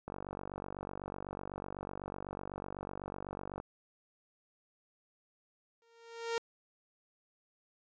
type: click train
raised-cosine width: 1 ms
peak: -27 dBFS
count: 170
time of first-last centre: 0.08-3.601 s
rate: 48 Hz
type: tone with exponential growth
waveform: sawtooth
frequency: 462.2 Hz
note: A#4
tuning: 15 cents flat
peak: -26 dBFS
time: 5.82-6.38 s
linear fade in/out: 1 ms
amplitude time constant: 120 ms
effects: resampled to 16000 Hz